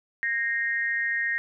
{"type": "tone with amplitude modulation", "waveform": "sine", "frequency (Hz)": 1863, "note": "A#6", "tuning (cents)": -2, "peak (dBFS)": -20, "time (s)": [0.23, 1.38], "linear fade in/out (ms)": 0, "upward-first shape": "sine", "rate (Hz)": 234, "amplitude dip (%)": 85, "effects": []}